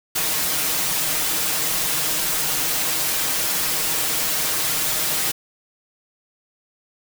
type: noise with comb filter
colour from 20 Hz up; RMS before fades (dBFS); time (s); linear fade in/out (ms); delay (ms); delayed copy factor
white; -22; 0.15-5.32; 10; 6.4; +0.7
effects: none